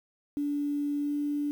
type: tone with pitch glide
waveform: sine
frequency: 289.3 to 291.3 Hz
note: D4 to D4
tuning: -26 to -14 cents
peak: -27 dBFS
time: 0.37-1.51 s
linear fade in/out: 0 ms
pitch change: +12 cents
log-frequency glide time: 1-1.14 s
effects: 9-bit